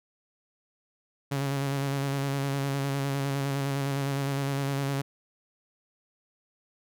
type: tone with vibrato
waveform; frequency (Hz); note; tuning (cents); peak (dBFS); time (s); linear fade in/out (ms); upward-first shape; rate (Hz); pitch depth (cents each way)
sawtooth; 138.59; C#3; 0; -23; 1.31-5.02; 10; square; 9.8; 23
effects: none